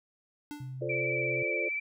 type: tone with exponential decay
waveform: square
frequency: 294.5 Hz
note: D4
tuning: 5 cents sharp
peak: -36 dBFS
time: 0.51-0.82 s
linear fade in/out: 0 ms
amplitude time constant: 67 ms
type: tone with pitch glide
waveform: sine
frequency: 130 to 129.18 Hz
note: C3 to C3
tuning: -11 to -22 cents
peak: -37 dBFS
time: 0.6-1.43 s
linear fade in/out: 5 ms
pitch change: -11 cents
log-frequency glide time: 0.99-1.26 s
type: chord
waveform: sine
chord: D minor seventh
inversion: first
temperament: equal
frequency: 349.2 / 440 / 523.3 / 587.3 Hz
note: F4 / A4 / C5 / D5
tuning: 0 / 0 / 0 / 0 cents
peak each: -37 dBFS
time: 0.81-1.69 s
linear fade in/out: 10 ms
type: tone with vibrato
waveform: sine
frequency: 2321 Hz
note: D7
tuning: 21 cents flat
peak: -30 dBFS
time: 0.89-1.8 s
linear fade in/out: 10 ms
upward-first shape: sine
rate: 17 Hz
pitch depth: 25 cents each way
effects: none